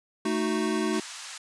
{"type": "chord", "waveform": "square", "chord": "D# diminished", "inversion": "second", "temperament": "equal", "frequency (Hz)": [220, 311.1, 370], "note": ["A3", "D#4", "F#4"], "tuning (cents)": [0, 0, 0], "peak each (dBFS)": -30, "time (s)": [0.25, 1], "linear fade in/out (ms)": 5}
{"type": "band-pass noise", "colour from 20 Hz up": "white", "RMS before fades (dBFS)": -41, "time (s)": [0.93, 1.38], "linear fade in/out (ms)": 5, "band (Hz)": [830, 8200], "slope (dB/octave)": 24}
{"effects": ["resampled to 24000 Hz"]}